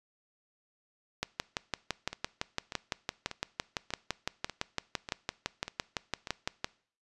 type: two click trains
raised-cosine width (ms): 0.2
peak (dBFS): -21 / -13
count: 8 / 33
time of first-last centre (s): 2.13-6.272 / 1.23-6.645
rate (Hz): 1.69 / 5.91
effects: noise-tail reverb RT60 0.5 s tail -22 dB re dry + resampled to 24000 Hz